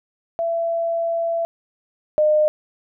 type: tone pair in turn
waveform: sine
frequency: 670 / 609.2 Hz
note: E5 / D#5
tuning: +28 / -37 cents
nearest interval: major second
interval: 165 cents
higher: first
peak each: -19 / -13 dBFS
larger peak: second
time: 0.39-1.45 / 2.18-2.48 s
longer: first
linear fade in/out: 0 ms
effects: none